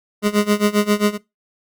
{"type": "tone with tremolo", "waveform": "25% pulse", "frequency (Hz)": 207.7, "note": "G#3", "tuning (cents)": 0, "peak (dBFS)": -8, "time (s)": [0.22, 1.18], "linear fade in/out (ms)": 50, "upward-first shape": "sine", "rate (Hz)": 7.5, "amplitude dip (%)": 90, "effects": ["noise-tail reverb RT60 0.2 s tail -20 dB re dry", "Opus 48 kbps"]}